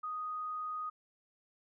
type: tone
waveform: sine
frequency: 1244.5 Hz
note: D#6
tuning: in tune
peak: -36 dBFS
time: 0.03-0.9 s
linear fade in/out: 10 ms
effects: none

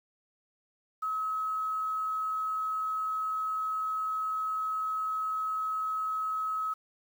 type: tone with quantisation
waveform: sine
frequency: 1282 Hz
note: E6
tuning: 49 cents flat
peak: -29 dBFS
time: 1.02-6.74 s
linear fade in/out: 10 ms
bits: 9
effects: none

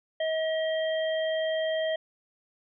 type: harmonic tone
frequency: 637 Hz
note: D#5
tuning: 41 cents sharp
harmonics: 1 / 3 / 5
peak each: -26 / -36 / -37 dBFS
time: 0.2-1.96 s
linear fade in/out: 5 ms
effects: none

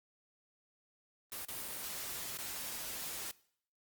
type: noise with dropouts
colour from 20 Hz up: white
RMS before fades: -42 dBFS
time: 1.32-3.31 s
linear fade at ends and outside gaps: 0 ms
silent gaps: 1.449-1.485 / 1.68-1.684 / 2.372-2.387 s
effects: noise-tail reverb RT60 0.6 s tail -21 dB re dry + Opus 24 kbps

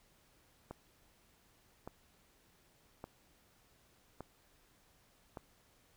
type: click train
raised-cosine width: 1 ms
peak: -30 dBFS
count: 5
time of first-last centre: 0.71-5.372 s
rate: 0.858 Hz
effects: pink hiss -69 dBFS RMS until 5.96 s

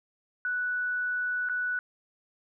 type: tone with dropouts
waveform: sine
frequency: 1480 Hz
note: F#6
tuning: in tune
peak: -27 dBFS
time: 0.45-1.79 s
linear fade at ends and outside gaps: 1 ms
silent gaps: 1.488-1.496 s
effects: none

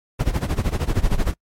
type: noise with tremolo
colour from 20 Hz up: brown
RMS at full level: -17 dBFS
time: 0.19-1.34 s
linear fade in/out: 10 ms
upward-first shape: sine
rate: 13 Hz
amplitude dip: 85%
effects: noise-tail reverb RT60 0.1 s tail -24 dB re dry + MP3 64 kbps

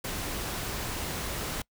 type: noise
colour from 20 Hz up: pink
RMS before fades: -34 dBFS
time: 0.04-1.62 s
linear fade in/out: 5 ms
effects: noise-tail reverb RT60 0.1 s tail -24 dB re dry

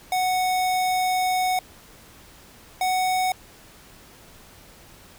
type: tone pair in turn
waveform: square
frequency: 739 / 742.5 Hz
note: F#5 / F#5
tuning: -2 / +6 cents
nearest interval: unison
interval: 8 cents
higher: second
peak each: -21 dBFS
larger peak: neither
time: 0.12-1.59 / 2.81-3.32 s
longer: first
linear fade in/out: 2 ms
effects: pink hiss -49 dBFS RMS until 5.18 s

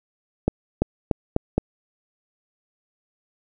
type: accelerating click train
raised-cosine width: 2 ms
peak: -5 dBFS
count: 5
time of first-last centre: 0.48-1.58 s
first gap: 340 ms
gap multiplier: 0.86
effects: none

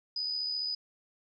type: tone with amplitude modulation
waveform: sine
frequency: 4978 Hz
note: D#8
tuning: in tune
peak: -29 dBFS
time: 0.16-0.75 s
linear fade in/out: 5 ms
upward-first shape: sine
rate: 74.6 Hz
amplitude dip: 40%
effects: none

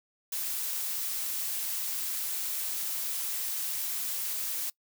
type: noise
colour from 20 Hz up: blue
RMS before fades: -33 dBFS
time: 0.32-4.7 s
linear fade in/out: 5 ms
effects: noise-tail reverb RT60 0.1 s tail -23 dB re dry

